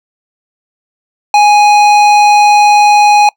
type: tone with hard clipping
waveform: triangle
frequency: 830.6 Hz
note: G#5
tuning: in tune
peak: -5 dBFS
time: 1.34-3.29 s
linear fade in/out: 2 ms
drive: 17 dB
effects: noise-tail reverb RT60 0.1 s tail -24 dB re dry